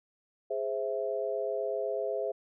sine chord, Ab augmented, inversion none, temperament equal, 415.3 / 523.3 / 659.3 Hz, Ab4 / C5 / E5, 0 / 0 / 0 cents, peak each -34 dBFS, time 0.5-2.32 s, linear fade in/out 10 ms, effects none

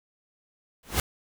pink noise with exponential growth, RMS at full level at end -20 dBFS, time 0.83-1 s, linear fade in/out 2 ms, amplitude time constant 36 ms, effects none

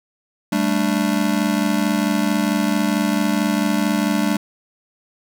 square chord, G suspended second, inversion none, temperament just, 196 / 220.5 / 294 Hz, G3 / A3 / D4, 0 / +4 / +2 cents, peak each -22 dBFS, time 0.52-4.37 s, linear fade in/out 5 ms, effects none

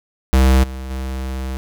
square tone with level steps, 65.41 Hz, C2, in tune, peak -10 / -27 / -23 dBFS, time 0.33-1.57 s, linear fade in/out 0 ms, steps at 0.63 / 0.9 s, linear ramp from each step 10 ms, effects none

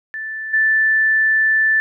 sine tone with level steps, 1760 Hz, A6, in tune, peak -24 / -12 dBFS, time 0.14-1.8 s, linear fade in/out 0 ms, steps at 0.53 s, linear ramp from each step 10 ms, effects none

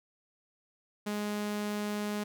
sawtooth tone, 208.1 Hz, G#3, 4 cents sharp, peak -28 dBFS, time 1.06-2.24 s, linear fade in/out 10 ms, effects none

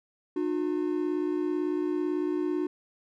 triangle tone pair together, 302.2 / 360.2 Hz, D4 / F#4, +50 / -46 cents, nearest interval minor third, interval 304 cents, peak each -27 dBFS, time 0.36-2.67 s, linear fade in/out 5 ms, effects none

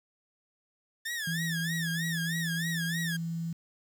sawtooth tone with vibrato, 1760 Hz, A6, in tune, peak -29 dBFS, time 1.05-3.17 s, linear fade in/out 10 ms, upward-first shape sine, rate 3.2 Hz, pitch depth 150 cents each way
sine tone with pitch glide, 164.81 to 166.34 Hz, E3 to E3, 0 to +16 cents, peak -31 dBFS, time 1.27-3.53 s, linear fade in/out 5 ms, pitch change +16 cents, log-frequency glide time 1.98-2.9 s
effects 9-bit

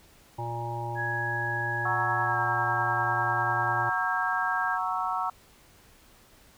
harmonic tone, 117.8 Hz, A#2, 19 cents sharp, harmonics 1 / 3 / 5 / 7 / 8, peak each -34 / -40 / -42 / -35 / -38 dBFS, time 0.38-3.9 s, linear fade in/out 10 ms
sine tone with pitch glide, 1667 to 1608.4 Hz, G#6 to G6, +6 to +44 cents, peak -29 dBFS, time 0.95-4.79 s, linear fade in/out 50 ms, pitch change -62 cents, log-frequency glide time 2.24-2.38 s
sine chord, F# dominant seventh, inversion none, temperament equal, 740 / 932.3 / 1108.7 / 1318.5 Hz, F#5 / A#5 / C#6 / E6, 0 / 0 / 0 / 0 cents, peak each -32 dBFS, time 1.85-5.3 s, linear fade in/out 5 ms
effects pink hiss -57 dBFS RMS until 6.57 s

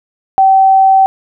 sine tone, 770 Hz, G5, 31 cents flat, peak -4 dBFS, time 0.38-1.06 s, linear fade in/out 0 ms, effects none

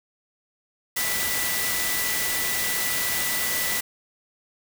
sine tone in noise, 1975.5 Hz, B6, in tune, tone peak -30 dBFS, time 0.96-3.81 s, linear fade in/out 10 ms, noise white, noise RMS -26 dBFS, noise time 0.96-3.81 s, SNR -7 dB, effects none

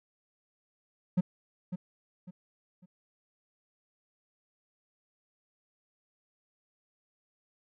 triangle tone with echo, 181.3 Hz, F#3, 35 cents flat, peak -20 dBFS, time 1.17-1.21 s, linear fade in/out 10 ms, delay 550 ms, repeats 3, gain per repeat -10 dB, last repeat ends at 2.86 s, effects none

